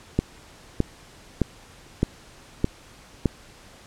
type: click train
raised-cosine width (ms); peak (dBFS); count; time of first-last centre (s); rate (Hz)
3; -6; 6; 0.19-3.257; 1.63
effects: pink hiss -49 dBFS RMS until 3.86 s + low-pass 9000 Hz 12 dB/octave